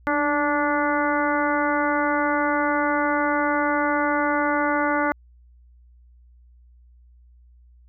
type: harmonic tone with a mistuned harmonic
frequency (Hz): 291.2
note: D4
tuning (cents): -15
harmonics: 1 / 2 / 3 / 4 / 5 / 6 / 7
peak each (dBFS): -25 / -26 / -26 / -27 / -26 / -34 / -32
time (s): 0.07-5.12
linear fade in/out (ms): 0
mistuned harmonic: 1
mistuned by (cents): +38
effects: added 60 Hz sine -49 dBFS peak until 7.88 s